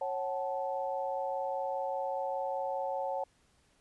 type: tone cluster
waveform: sine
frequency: 548 / 748 / 873 Hz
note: C#5 / F#5 / A5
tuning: -20 / +19 / -14 cents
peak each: -35 / -37 / -37 dBFS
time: 0.01-3.24 s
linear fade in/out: 5 ms
effects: pink hiss -69 dBFS RMS until 3.8 s + resampled to 24000 Hz